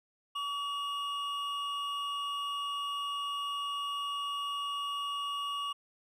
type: tone pair together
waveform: triangle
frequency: 1138 / 2864 Hz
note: C#6 / F7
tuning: +45 / +43 cents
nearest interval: octave + major third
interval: 1598 cents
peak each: -33 / -36 dBFS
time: 0.35-5.73 s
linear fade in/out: 10 ms
effects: none